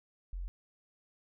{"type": "tone", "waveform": "sine", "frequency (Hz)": 44.37, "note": "F1", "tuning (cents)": 28, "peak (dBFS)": -36, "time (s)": [0.33, 0.48], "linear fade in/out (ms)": 0, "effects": []}